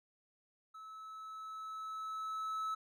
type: tone with level ramp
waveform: triangle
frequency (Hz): 1300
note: E6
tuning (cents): -24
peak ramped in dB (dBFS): -47 to -33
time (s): 0.74-2.75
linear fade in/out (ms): 10
effects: none